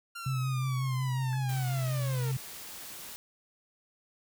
sawtooth linear sweep, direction down, 1396.9 to 440 Hz, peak -35 dBFS, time 0.15-2.32 s, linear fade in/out 10 ms
sine tone with vibrato, 130 Hz, C3, 11 cents flat, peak -28 dBFS, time 0.26-2.37 s, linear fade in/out 5 ms, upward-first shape triangle, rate 5.5 Hz, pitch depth 42 cents each way
sine tone with exponential decay, 1675 Hz, G#6, 14 cents sharp, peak -37 dBFS, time 1.33-1.42 s, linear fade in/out 1 ms, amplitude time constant 18 ms
white noise, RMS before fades -44 dBFS, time 1.49-3.16 s, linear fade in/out 0 ms
effects none

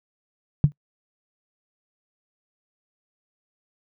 sine tone with exponential decay, 145.9 Hz, D3, 11 cents flat, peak -7 dBFS, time 0.64-0.72 s, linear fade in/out 0 ms, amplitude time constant 17 ms, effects noise-tail reverb RT60 0.1 s tail -23 dB re dry

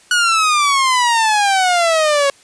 sawtooth exponential sweep, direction down, 1472 to 551 Hz, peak -8 dBFS, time 0.11-2.3 s, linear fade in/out 2 ms, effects white hiss -48 dBFS RMS until 2.43 s + resampled to 22050 Hz

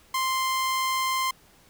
sawtooth tone, 1046.5 Hz, C6, in tune, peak -20 dBFS, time 0.14-1.31 s, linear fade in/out 5 ms, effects pink hiss -57 dBFS RMS until 1.69 s

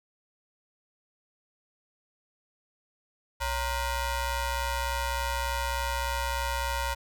sawtooth ring-modulated tone, 495.7 Hz, B4, 6 cents sharp, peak -21 dBFS, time 3.4-6.95 s, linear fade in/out 20 ms, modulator 434 Hz, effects none

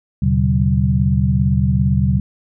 sine tone cluster, 77.8 / 122.8 / 140.4 / 190.5 Hz, D#2 / B2 / C#3 / G3, 0 / -9 / +22 / -49 cents, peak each -18 dBFS, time 0.22-2.2 s, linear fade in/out 5 ms, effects none

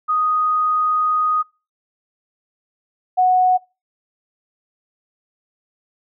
sine tone pair in turn, 1244.5 / 736.6 Hz, D#6 / F#5, 0 / -8 cents, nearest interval major sixth, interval 908 cents, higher first, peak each -15 / -11 dBFS, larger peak second, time 0.08-1.43 / 3.17-3.58 s, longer first, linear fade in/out 20 ms, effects noise-tail reverb RT60 0.3 s tail -26 dB re dry

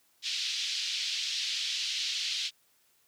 pink band-pass noise, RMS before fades -33 dBFS, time 0.22-2.51 s, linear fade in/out 50 ms, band 3000 to 5100 Hz, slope 24 dB/octave, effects white hiss -68 dBFS RMS until 3.07 s + high-pass 60 Hz 12 dB/octave

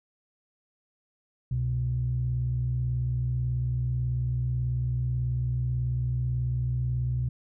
sine tone pair together, 65.5 / 123.77 Hz, C2 / B2, +2 / +4 cents, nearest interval major seventh, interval 1102 cents, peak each -31 / -25 dBFS, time 1.51-7.29 s, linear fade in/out 5 ms, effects tanh soft clip ceiling -18 dBFS

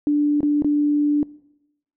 sine tone with dropouts, 293.7 Hz, D4, in tune, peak -15 dBFS, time 0.07-1.23 s, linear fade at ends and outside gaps 1 ms, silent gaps 0.406-0.43 / 0.622-0.645 s, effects noise-tail reverb RT60 0.9 s tail -22 dB re dry

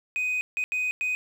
sine tone bursts at uneven times, 2500 Hz, D#7, 8 cents sharp, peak -22 dBFS, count 4, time 0.16-0.41 / 0.57-0.64 / 0.72-0.91 / 1.01-1.15 s, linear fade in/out 0 ms, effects tanh soft clip ceiling -23 dBFS + 9-bit

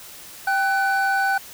triangle tone pair together, 784 / 1499.4 Hz, G5 / F#6, 0 / +23 cents, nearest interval major seventh, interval 1123 cents, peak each -19 dBFS, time 0.47-1.38 s, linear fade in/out 5 ms, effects white hiss -41 dBFS RMS until 1.53 s

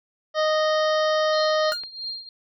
harmonic tone, 620 Hz, D#5, 6 cents flat, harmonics 1 / 2 / 3 / 5 / 6 / 7 / 8 / 9, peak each -20 / -26 / -30 / -34 / -36 / -37 / -38 / -39 dBFS, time 0.34-1.74 s, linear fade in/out 50 ms
sine tone with tremolo, 4206 Hz, C8, 8 cents sharp, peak -27 dBFS, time 1.33-2.29 s, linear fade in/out 2 ms, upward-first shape triangle, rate 3 Hz, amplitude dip 85%
45% pulse tone with exponential decay, 1429 Hz, F6, 39 cents sharp, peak -22 dBFS, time 1.72-1.82 s, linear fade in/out 0 ms, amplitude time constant 20 ms
click, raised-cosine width 0.3 ms, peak -26 dBFS, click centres 1.836 s
effects none

